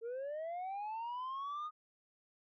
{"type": "linear sweep", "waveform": "sine", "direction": "up", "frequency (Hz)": [446.2, 1246], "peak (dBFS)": -36, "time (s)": [0.01, 1.71], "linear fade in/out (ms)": 50, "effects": ["tanh soft clip ceiling -38 dBFS"]}